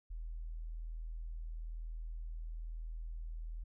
sine tone, 40.54 Hz, E1, 28 cents flat, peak -40 dBFS, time 0.1-3.64 s, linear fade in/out 10 ms, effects none

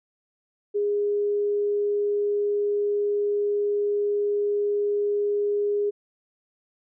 sine tone, 410.9 Hz, G#4, 18 cents flat, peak -21 dBFS, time 0.74-5.91 s, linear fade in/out 20 ms, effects none

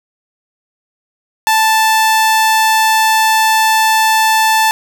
sawtooth tone pair in turn, 880 / 880 Hz, A5 / A5, 0 / 0 cents, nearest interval unison, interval 0 cents, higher neither, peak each -5 dBFS, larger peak neither, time 1.47-1.87 / 1.87-4.71 s, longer second, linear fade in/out 0 ms, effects none

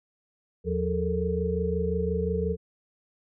sine tone cluster, 78.9 / 177.7 / 431.6 / 457.3 Hz, D#2 / F3 / A4 / A#4, +25 / +30 / -33 / -33 cents, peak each -30 dBFS, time 0.64-2.57 s, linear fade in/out 50 ms, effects none

